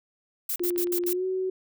violet noise bursts, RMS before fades -29 dBFS, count 5, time 0.49-1.132 s, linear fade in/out 5 ms, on 70 ms, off 73 ms
click train, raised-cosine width 0.3 ms, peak -28 dBFS, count 11, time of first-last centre 0.54-1.092 s, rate 18.1 Hz
sine tone with pitch glide, 351.5 to 374.6 Hz, F4 to F#4, +11 to +21 cents, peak -25 dBFS, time 0.6-1.5 s, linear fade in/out 5 ms, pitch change +110 cents, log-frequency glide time 1.09-1.25 s
effects none

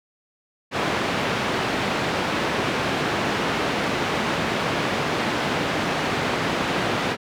pink band-pass noise, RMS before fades -24 dBFS, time 0.71-7.17 s, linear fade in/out 50 ms, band 170 to 3100 Hz, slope 12 dB/octave, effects none

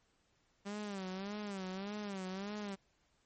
sawtooth tone with vibrato, 197.4 Hz, G3, 12 cents sharp, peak -36 dBFS, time 0.65-2.76 s, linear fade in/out 20 ms, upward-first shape sine, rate 1.7 Hz, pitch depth 110 cents each way, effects pink hiss -75 dBFS RMS until 3.25 s + MP3 32 kbps

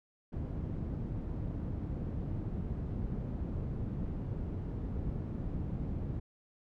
white low-pass noise, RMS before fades -37 dBFS, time 0.32-6.2 s, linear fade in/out 10 ms, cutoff 160 Hz, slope 12 dB/octave, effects none

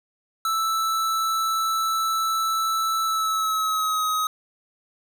square tone with pitch glide, 1318.5 to 1264.8 Hz, E6 to D#6, 0 to +28 cents, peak -22 dBFS, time 0.45-4.27 s, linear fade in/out 2 ms, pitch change -72 cents, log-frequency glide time 3.04-4.03 s, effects none

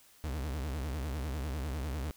40% pulse tone with vibrato, 70.8 Hz, C#2, 37 cents sharp, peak -33 dBFS, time 0.24-2.11 s, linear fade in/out 0 ms, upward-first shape triangle, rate 10 Hz, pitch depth 260 cents each way, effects white hiss -61 dBFS RMS until 2.16 s

